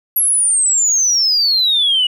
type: exponential sweep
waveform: sine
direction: down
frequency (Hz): 11550 to 2893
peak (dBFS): -10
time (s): 0.16-2.07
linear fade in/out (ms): 5
effects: tanh soft clip ceiling -7 dBFS